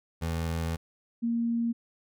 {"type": "tone pair in turn", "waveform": ["25% pulse", "sine"], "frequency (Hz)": [82.41, 233.1], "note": ["E2", "A#3"], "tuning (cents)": [0, 0], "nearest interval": "octave + tritone", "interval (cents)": 1800, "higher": "second", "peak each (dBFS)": -25, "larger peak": "neither", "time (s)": [[0.21, 0.77], [1.22, 1.73]], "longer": "first", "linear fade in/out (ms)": 20, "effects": []}